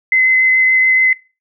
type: tone with vibrato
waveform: sine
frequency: 2046 Hz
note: C7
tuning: 39 cents flat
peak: -8 dBFS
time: 0.12-1.13 s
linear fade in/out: 2 ms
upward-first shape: sine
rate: 7 Hz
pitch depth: 9 cents each way
effects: noise-tail reverb RT60 0.3 s tail -22 dB re dry